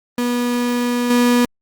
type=tone with level steps; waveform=35% pulse; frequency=243 Hz; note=B3; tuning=28 cents flat; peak=-15 / -10 dBFS; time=0.18-1.45 s; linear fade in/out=2 ms; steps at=1.1 s; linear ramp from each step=5 ms; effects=Opus 32 kbps